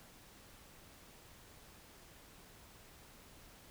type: silence
effects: pink hiss -59 dBFS RMS until 3.7 s